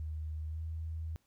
sine tone with pitch glide, 77.78 to 80.29 Hz, D#2 to E2, 0 to -45 cents, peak -36 dBFS, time 0-1.16 s, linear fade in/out 0 ms, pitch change +55 cents, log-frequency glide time 0.48-0.61 s, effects pink hiss -75 dBFS RMS until 1.26 s

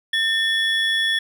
triangle tone pair together, 1800 / 3388 Hz, A6 / G#7, +39 / +34 cents, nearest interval major seventh, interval 1095 cents, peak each -19 dBFS, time 0.13-1.19 s, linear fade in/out 5 ms, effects none

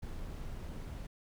brown noise, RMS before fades -42 dBFS, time 0.02-1.07 s, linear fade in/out 10 ms, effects none

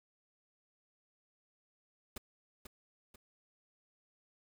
pink noise with echo, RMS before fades -43 dBFS, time 2.16-2.18 s, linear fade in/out 5 ms, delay 490 ms, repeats 2, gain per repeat -7 dB, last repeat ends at 3.16 s, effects none

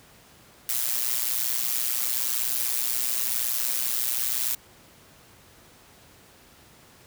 blue noise with amplitude modulation, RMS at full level -23 dBFS, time 0.69-4.55 s, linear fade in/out 2 ms, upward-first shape sine, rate 121 Hz, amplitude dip 80%, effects pink hiss -53 dBFS RMS until 7.06 s + high-pass 60 Hz 12 dB/octave

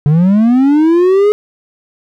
triangle linear sweep, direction up, 141.3 to 424.2 Hz, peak -4 dBFS, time 0.06-1.32 s, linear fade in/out 0 ms, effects none

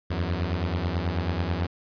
sawtooth beating tone pair, 82.41 / 91.61 Hz, E2 / F#2, 0 / -17 cents, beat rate 9.2 Hz, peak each -24 dBFS, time 0.1-1.67 s, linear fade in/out 10 ms, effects resampled to 11025 Hz + 10-bit

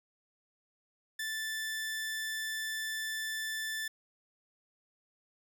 sawtooth tone, 1760 Hz, A6, in tune, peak -31 dBFS, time 1.19-3.88 s, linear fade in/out 5 ms, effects none

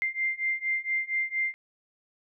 sine beating tone pair, 2093 / 2097.3 Hz, C7 / C7, 0 / +4 cents, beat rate 4.3 Hz, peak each -30 / -29 dBFS, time 0.02-1.54 s, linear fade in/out 0 ms, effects none

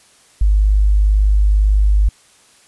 sine tone, 51 Hz, G#1, 31 cents flat, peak -9 dBFS, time 0.41-2.09 s, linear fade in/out 5 ms, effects white hiss -50 dBFS RMS until 2.67 s + resampled to 24000 Hz

